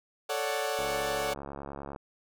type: chord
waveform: sawtooth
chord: D major seventh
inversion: second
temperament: equal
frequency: 440 / 554.4 / 587.3 / 740 Hz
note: A4 / C#5 / D5 / F#5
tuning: 0 / 0 / 0 / 0 cents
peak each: -31 dBFS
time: 0.29-1.34 s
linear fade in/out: 10 ms
type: click train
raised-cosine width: 1 ms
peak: -25 dBFS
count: 83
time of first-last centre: 0.79-1.961 s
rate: 70 Hz
effects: none